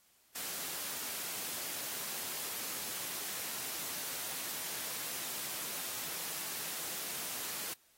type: high-pass noise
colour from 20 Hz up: white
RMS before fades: -40 dBFS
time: 0.35-7.74 s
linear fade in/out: 10 ms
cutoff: 130 Hz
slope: 12 dB/octave
effects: white hiss -68 dBFS RMS until 7.97 s + AAC 48 kbps